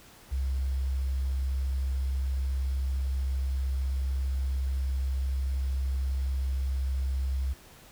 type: tone with quantisation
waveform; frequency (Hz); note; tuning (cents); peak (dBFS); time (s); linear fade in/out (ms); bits
sine; 66.4; C2; +26; -26; 0.31-7.54; 20; 9
effects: pink hiss -53 dBFS RMS until 7.91 s